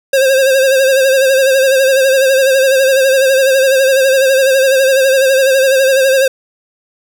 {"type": "tone with vibrato", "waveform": "square", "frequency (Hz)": 533, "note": "C5", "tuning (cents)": 32, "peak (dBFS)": -8, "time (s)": [0.13, 6.28], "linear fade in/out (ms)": 5, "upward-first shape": "sine", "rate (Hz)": 12, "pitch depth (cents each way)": 51, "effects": []}